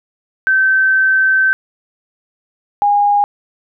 sine tone pair in turn, 1544 / 817.9 Hz, G6 / G#5, -27 / -27 cents, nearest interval major seventh, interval 1100 cents, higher first, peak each -9 dBFS, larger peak neither, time 0.47-1.53 / 2.82-3.24 s, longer first, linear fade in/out 0 ms, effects none

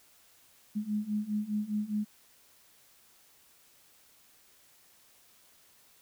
sine beating tone pair, 207.7 / 212.6 Hz, G#3 / G#3, 0 / +41 cents, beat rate 4.9 Hz, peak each -34 / -32 dBFS, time 0.75-2.05 s, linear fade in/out 20 ms, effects white hiss -62 dBFS RMS until 6.01 s

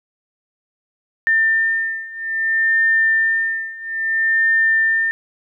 sine beating tone pair, 1800 / 1800.6 Hz, A6 / A6, +39 / +39 cents, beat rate 0.6 Hz, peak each -19 / -17 dBFS, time 1.27-5.11 s, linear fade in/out 0 ms, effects none

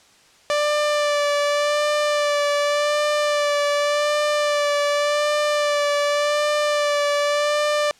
sawtooth tone with vibrato, 587.3 Hz, D5, in tune, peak -14 dBFS, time 0.5-7.91 s, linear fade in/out 0 ms, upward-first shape sine, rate 0.87 Hz, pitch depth 23 cents each way, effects white hiss -53 dBFS RMS until 7.99 s + low-pass 7000 Hz 12 dB/octave

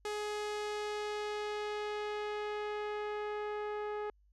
sawtooth tone with low-pass filter sweep, 419.4 Hz, G#4, 17 cents sharp, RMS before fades -38 dBFS, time 0.05-4.1 s, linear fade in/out 2 ms, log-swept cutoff 8300 to 1500 Hz, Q 0.79, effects added 50 Hz sine -64 dBFS peak until 4.32 s

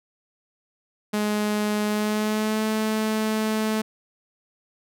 sawtooth tone with pitch glide, 210 to 217.4 Hz, G#3 to A3, +19 to -21 cents, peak -18 dBFS, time 1.13-3.82 s, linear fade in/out 10 ms, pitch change +60 cents, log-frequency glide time 1.87-2.64 s, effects none

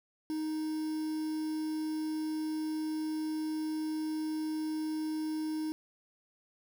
triangle tone with quantisation, 311.7 Hz, D#4, 3 cents sharp, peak -30 dBFS, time 0.3-5.72 s, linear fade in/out 0 ms, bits 8, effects none

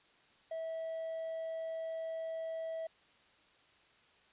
sine tone with hard clipping, 650 Hz, E5, 24 cents flat, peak -38 dBFS, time 0.51-2.87 s, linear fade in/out 5 ms, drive 2 dB, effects white hiss -66 dBFS RMS until 4.32 s + resampled to 8000 Hz

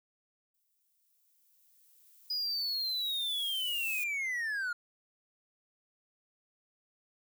violet noise with exponential growth, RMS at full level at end -39 dBFS, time 0.54-4.04 s, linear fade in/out 5 ms, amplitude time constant 760 ms
triangle linear sweep, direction down, 4978 to 1396.9 Hz, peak -30 dBFS, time 2.3-4.73 s, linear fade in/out 5 ms
effects none

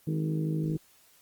harmonic tone with a mistuned harmonic, 52.5 Hz, G#1, 19 cents sharp, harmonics 3 / 4 / 5 / 6 / 7 / 8 / 9, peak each -28 / -40 / -44 / -34 / -45 / -43 / -45 dBFS, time 0.07-0.77 s, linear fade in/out 5 ms, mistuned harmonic 7, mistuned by +31 cents, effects white hiss -61 dBFS RMS until 1.21 s + Opus 24 kbps

